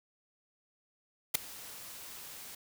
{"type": "noise with ADSR envelope", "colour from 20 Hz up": "white", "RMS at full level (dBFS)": -24, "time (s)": [1.34, 2.55], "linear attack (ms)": 12, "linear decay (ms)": 5, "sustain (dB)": -23, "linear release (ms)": 5, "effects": []}